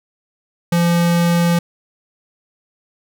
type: tone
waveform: square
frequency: 171.5 Hz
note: F3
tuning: 31 cents flat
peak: -13 dBFS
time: 0.72-1.59 s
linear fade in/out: 5 ms
effects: none